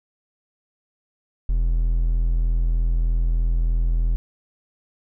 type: tone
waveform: triangle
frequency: 41.61 Hz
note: E1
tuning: 17 cents sharp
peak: -15 dBFS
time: 1.49-4.16 s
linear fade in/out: 0 ms
effects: none